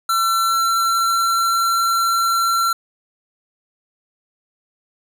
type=tone with pitch glide; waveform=square; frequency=1350 to 1358.6 Hz; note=E6 to F6; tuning=+41 to -48 cents; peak=-16 dBFS; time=0.09-2.73 s; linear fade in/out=5 ms; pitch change=+11 cents; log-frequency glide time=0.45-1.73 s; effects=9-bit